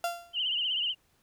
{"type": "tone with exponential decay", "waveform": "35% pulse", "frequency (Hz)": 690, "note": "F5", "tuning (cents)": -21, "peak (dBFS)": -24, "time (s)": [0.04, 0.38], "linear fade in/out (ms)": 2, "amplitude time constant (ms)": 72}
{"type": "tone with vibrato", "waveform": "sine", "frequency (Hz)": 2960, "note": "F#7", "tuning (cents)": 0, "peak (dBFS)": -27, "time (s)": [0.33, 0.95], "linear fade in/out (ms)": 50, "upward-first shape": "triangle", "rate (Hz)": 16, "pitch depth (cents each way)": 110}
{"effects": ["pink hiss -69 dBFS RMS until 1.22 s"]}